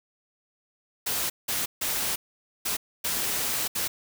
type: noise bursts at uneven times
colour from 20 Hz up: white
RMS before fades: -28 dBFS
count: 6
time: 1.06-1.3 / 1.48-1.66 / 1.81-2.16 / 2.65-2.77 / 3.04-3.68 / 3.75-3.88 s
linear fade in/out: 10 ms
effects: none